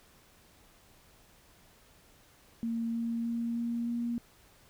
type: tone with pitch steps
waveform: sine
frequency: 230 / 231.6 / 233.2 / 234.8 / 236.5 Hz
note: A#3 / A#3 / A#3 / A#3 / A#3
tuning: -23 / -11 / +1 / +13 / +25 cents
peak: -30 dBFS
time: 2.63-4.18 s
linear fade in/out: 0 ms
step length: 310 ms
effects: pink hiss -61 dBFS RMS until 4.69 s